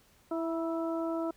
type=harmonic tone with a mistuned harmonic; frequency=329.6 Hz; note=E4; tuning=in tune; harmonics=1 / 2 / 3 / 4; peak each=-32 / -35 / -43 / -42 dBFS; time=0.31-1.31 s; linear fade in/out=5 ms; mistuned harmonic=3; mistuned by=-27 cents; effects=pink hiss -64 dBFS RMS until 1.36 s